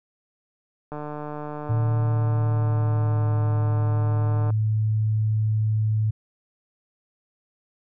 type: click train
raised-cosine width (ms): 1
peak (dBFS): -20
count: 535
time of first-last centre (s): 0.92-4.504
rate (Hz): 149
type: tone with pitch glide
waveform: sine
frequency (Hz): 113.5 to 108.37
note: A#2 to A2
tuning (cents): -46 to -26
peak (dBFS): -19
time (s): 1.69-6.11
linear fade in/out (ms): 10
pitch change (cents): -80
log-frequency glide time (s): 1.97-3.29
effects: none